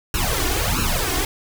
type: noise with flanger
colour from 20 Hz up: pink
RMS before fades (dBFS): -21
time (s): 0.14-1.25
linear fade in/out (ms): 2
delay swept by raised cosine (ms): 0.72 to 2.82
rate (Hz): 1.5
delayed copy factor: +1
effects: none